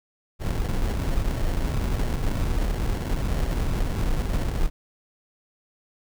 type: noise with sample-and-hold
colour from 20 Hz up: brown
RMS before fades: -24 dBFS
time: 0.39-4.7 s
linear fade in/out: 50 ms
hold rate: 1225 Hz
effects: none